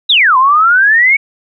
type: exponential two-way sweep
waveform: sine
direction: down then up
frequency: 3998 to 1004 to 2258 Hz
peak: -5 dBFS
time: 0.09-1.17 s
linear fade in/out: 10 ms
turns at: 0.37 s
effects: none